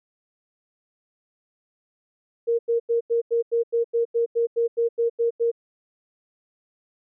sine tone bursts, 466.2 Hz, A#4, in tune, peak -18 dBFS, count 15, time 2.47-5.516 s, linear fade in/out 20 ms, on 120 ms, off 89 ms, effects none

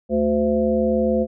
harmonic tone with a mistuned harmonic, 73.42 Hz, D2, in tune, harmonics 1 / 3 / 5 / 7 / 9, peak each -31 / -20 / -25 / -20 / -28 dBFS, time 0.09-1.27 s, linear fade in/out 50 ms, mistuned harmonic 9, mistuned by +18 cents, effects none

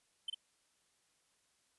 triangle tone with echo, 3084 Hz, G7, 29 cents flat, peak -34 dBFS, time 0.28-0.3 s, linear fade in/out 5 ms, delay 46 ms, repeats 1, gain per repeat -3 dB, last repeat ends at 0.346 s, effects white hiss -75 dBFS RMS until 1.78 s + resampled to 24000 Hz

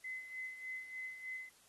sine tone with tremolo, 2038 Hz, C7, 46 cents flat, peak -40 dBFS, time 0.04-1.49 s, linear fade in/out 5 ms, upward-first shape sine, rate 3.3 Hz, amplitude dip 65%, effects white hiss -66 dBFS RMS until 1.68 s + AAC 32 kbps

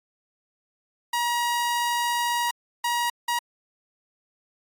sawtooth tone bursts at uneven times, 954 Hz, A#5, 40 cents sharp, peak -19 dBFS, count 3, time 1.13-2.51 / 2.84-3.1 / 3.28-3.39 s, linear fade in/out 5 ms, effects AAC 64 kbps

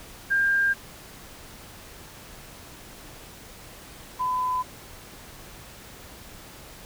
sine tone pair in turn, 1600 / 1007.9 Hz, G6 / B5, +35 / +35 cents, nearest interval minor sixth, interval 800 cents, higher first, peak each -19 / -23 dBFS, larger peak first, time 0.3-0.74 / 4.19-4.63 s, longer neither, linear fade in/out 20 ms, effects pink hiss -45 dBFS RMS until 6.85 s

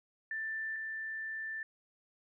sine tone pair in turn, 1772 / 1772 Hz, A6 / A6, +12 / +12 cents, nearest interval unison, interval 0 cents, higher neither, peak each -35 / -37 dBFS, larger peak first, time 0.31-0.76 / 0.76-1.63 s, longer second, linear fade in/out 2 ms, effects none

